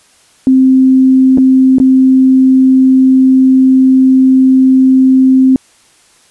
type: tone with dropouts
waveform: sine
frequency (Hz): 261.6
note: C4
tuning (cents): 0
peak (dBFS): -3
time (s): 0.47-5.56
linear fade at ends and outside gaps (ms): 1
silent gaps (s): 1.375-1.382 / 1.784-1.8
effects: white hiss -47 dBFS RMS until 6.3 s + resampled to 24000 Hz